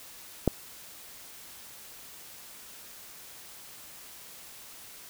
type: click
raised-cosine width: 2 ms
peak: -8 dBFS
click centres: 0.477 s
effects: white hiss -48 dBFS RMS until 5.09 s